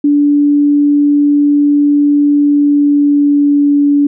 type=tone with pitch glide; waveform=sine; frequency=290 to 287.3 Hz; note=D4 to D4; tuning=-22 to -38 cents; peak=-6 dBFS; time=0.04-4.07 s; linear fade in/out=5 ms; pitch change=-16 cents; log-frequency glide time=2.34-3.85 s; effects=none